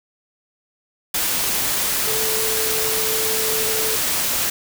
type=tone in noise; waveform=sine; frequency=440 Hz; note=A4; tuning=in tune; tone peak=-26 dBFS; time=2.07-3.96 s; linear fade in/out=5 ms; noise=white; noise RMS=-21 dBFS; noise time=1.14-4.5 s; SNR=-8 dB; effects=none